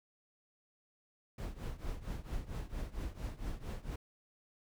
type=noise with tremolo; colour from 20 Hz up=brown; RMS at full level=-37 dBFS; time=1.38-3.96 s; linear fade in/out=5 ms; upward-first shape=triangle; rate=4.4 Hz; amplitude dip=90%; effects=none